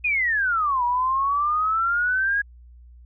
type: exponential two-way sweep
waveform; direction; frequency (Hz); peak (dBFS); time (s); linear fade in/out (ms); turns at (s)
sine; down then up; 2520 to 957 to 1664; -19; 0.04-2.42; 10; 0.84
effects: added 60 Hz sine -44 dBFS peak until 3.05 s